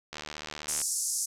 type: click train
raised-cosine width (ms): 0.2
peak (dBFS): -20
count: 53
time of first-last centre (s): 0.13-0.816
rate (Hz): 75.8
type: band-pass noise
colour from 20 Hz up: pink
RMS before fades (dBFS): -31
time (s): 0.68-1.26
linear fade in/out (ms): 10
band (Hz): 5600 to 11000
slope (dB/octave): 48
effects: none